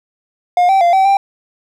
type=tone with pitch steps; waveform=triangle; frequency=712 / 774 / 692 / 768 / 788 Hz; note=F5 / G5 / F5 / G5 / G5; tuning=+33 / -22 / -16 / -36 / +9 cents; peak=-6 dBFS; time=0.57-1.17 s; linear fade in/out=2 ms; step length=120 ms; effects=none